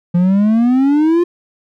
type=exponential sweep; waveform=triangle; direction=up; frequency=171.5 to 354.9 Hz; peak=-7 dBFS; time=0.14-1.24 s; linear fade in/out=10 ms; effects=none